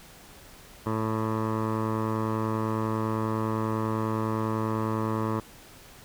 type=tone with low-pass filter; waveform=15% pulse; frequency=110 Hz; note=A2; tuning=in tune; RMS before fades=-28 dBFS; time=0.86-5.4 s; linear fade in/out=5 ms; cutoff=1100 Hz; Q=2.2; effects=pink hiss -50 dBFS RMS until 6.04 s